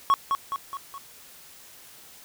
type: tone with echo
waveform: triangle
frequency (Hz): 1105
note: C#6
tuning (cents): -6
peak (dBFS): -14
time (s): 0.1-0.14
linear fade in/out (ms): 0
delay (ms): 210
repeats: 4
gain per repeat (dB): -5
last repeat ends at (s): 0.98
effects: white hiss -49 dBFS RMS until 2.24 s